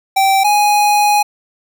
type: tone pair in turn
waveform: square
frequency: 777 / 830.2 Hz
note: G5 / G#5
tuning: -16 / -1 cents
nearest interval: minor second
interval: 115 cents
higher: second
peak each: -10 dBFS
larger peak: neither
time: 0.16-0.44 / 0.44-1.23 s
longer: second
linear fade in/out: 10 ms
effects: none